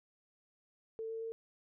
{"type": "tone with pitch steps", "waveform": "sine", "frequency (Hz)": [446.6, 449.7, 452.8], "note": ["A4", "A4", "A4"], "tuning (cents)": [26, 38, 50], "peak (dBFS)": -38, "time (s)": [0.99, 1.32], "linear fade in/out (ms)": 0, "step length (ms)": 110, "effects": []}